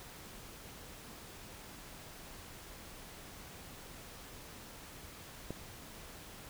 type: click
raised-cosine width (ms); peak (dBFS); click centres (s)
2; -25; 5.506
effects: pink hiss -51 dBFS RMS until 6.49 s